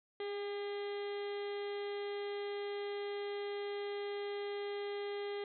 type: harmonic tone with a mistuned harmonic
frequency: 404.1 Hz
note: G#4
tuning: 47 cents flat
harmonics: 1 / 2 / 3 / 4 / 5 / 6 / 7 / 8 / 9 / 10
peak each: -38 / -49 / -55 / -57 / -51 / -60 / -61 / -54 / -60 / -59 dBFS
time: 0.2-5.44 s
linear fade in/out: 2 ms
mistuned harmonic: 1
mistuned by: +16 cents
effects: none